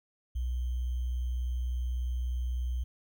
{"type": "tone with sample-and-hold", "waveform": "sine", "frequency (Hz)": 61.74, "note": "B1", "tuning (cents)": 0, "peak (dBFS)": -29, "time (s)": [0.35, 2.84], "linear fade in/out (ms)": 10, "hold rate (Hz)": 3150, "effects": []}